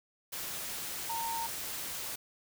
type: tone in noise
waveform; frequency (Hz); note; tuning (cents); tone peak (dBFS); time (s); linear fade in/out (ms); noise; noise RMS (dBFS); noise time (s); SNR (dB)
sine; 917; A#5; -29; -34; 1.09-1.47; 10; white; -39; 0.32-2.16; +2
effects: none